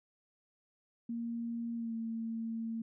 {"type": "tone with pitch glide", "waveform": "sine", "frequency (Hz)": [233.1, 226.7], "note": ["A#3", "A#3"], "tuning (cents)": [0, -48], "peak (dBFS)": -35, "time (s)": [1.09, 2.82], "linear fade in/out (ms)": 5, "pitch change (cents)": -48, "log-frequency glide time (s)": [1.75, 1.94], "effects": []}